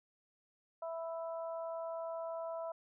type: harmonic tone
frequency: 329.6 Hz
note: E4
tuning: in tune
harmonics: 2 / 3 / 4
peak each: -39 / -47 / -51 dBFS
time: 0.82-2.72 s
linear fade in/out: 5 ms
effects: none